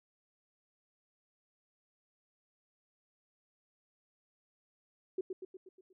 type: tone with echo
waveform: sine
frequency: 374.3 Hz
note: F#4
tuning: 20 cents sharp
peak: -31 dBFS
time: 5.18-5.21 s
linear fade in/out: 5 ms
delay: 120 ms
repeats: 6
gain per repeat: -5 dB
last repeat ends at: 5.93 s
effects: none